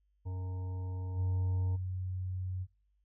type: harmonic tone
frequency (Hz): 92.3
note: F#2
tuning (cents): -4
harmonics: 1 / 3 / 5 / 7 / 9 / 10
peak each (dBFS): -35 / -53 / -53 / -64 / -63 / -57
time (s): 0.25-1.77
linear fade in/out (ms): 20
type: tone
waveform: sine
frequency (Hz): 92.5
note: F#2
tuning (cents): 0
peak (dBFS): -34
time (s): 1.15-2.67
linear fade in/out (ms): 50
effects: noise-tail reverb RT60 0.4 s tail -23 dB re dry + added 50 Hz sine -70 dBFS peak until 3.04 s